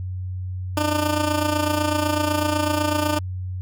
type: tone with amplitude modulation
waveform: 15% pulse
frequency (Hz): 300.5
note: D4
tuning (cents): +40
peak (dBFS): -11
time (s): 0.77-3.19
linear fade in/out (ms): 2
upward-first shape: sine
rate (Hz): 28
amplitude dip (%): 65
effects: added 92 Hz sine -26 dBFS peak until 3.61 s